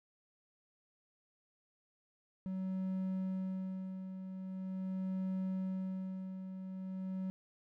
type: tone with tremolo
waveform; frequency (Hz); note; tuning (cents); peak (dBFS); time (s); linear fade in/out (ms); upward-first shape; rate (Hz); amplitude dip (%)
triangle; 188.2; F#3; +30; -32; 2.46-7.3; 0; sine; 0.43; 60
effects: none